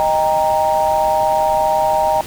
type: chord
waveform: sine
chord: Eb major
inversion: none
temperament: equal with one note detuned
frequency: 622.3 / 793.6 / 932.3 Hz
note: Eb5 / G5 / Bb5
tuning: 0 / +21 / 0 cents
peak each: -17 dBFS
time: 0-2.21 s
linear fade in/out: 0 ms
effects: pink hiss -32 dBFS RMS until 2.26 s